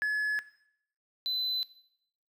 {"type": "tone pair in turn", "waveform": "triangle", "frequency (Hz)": [1705, 4023], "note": ["G#6", "B7"], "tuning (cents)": [45, 31], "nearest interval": "octave + minor third", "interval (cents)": 1486, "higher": "second", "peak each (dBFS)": [-23, -27], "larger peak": "first", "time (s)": [[0.02, 0.39], [1.26, 1.63]], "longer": "neither", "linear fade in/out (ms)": 0, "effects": ["noise-tail reverb RT60 0.7 s tail -18 dB re dry", "tanh soft clip ceiling -23 dBFS"]}